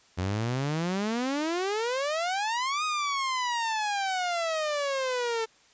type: exponential two-way sweep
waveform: sawtooth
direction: up then down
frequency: 87.9 to 1258 to 442 Hz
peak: -23 dBFS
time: 0.17-5.46 s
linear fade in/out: 20 ms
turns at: 2.84 s
effects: white hiss -60 dBFS RMS until 5.73 s + resampled to 16000 Hz